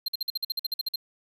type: tone bursts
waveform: square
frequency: 4171 Hz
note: C8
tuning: 6 cents flat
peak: -26 dBFS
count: 13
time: 0.06-0.959 s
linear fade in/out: 5 ms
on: 23 ms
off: 50 ms
effects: 10-bit